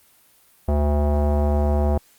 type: tone with low-pass filter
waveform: square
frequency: 73.42 Hz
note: D2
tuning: in tune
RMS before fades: -19 dBFS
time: 0.68-1.98 s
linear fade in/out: 5 ms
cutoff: 720 Hz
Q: 2.9
effects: white hiss -56 dBFS RMS until 2.18 s + Opus 32 kbps